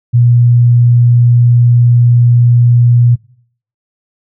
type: tone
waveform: sine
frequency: 120.4 Hz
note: B2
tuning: 44 cents flat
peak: -4 dBFS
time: 0.13-3.16 s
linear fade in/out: 20 ms
effects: noise-tail reverb RT60 0.6 s tail -22 dB re dry